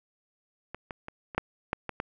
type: clicks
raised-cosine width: 0.5 ms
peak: -22 / -21 / -24 / -25 / -10 / -12 / -18 / -15 dBFS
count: 8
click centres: 0.746 / 0.908 / 1.084 / 1.348 / 1.38 / 1.731 / 1.893 / 2.001 s
effects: none